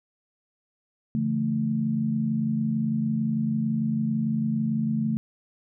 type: tone cluster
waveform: sine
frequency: 143 / 169.6 / 220.9 Hz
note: D3 / E3 / A3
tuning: -46 / +50 / +7 cents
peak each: -29 / -32 / -24 dBFS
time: 1.15-5.17 s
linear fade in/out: 0 ms
effects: none